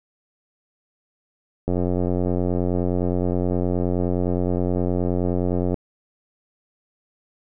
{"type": "click train", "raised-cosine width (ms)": 2, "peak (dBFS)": -10, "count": 365, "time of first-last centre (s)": [1.68, 5.742], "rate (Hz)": 89.6, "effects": []}